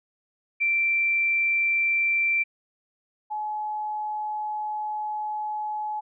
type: tone pair in turn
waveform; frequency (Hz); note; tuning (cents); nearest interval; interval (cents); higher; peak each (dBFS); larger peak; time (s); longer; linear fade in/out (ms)
sine; 2349 / 849.9; D7 / G#5; 0 / +40; octave + tritone; 1760; first; -20 / -27; first; 0.6-2.44 / 3.3-6.01; second; 20
effects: none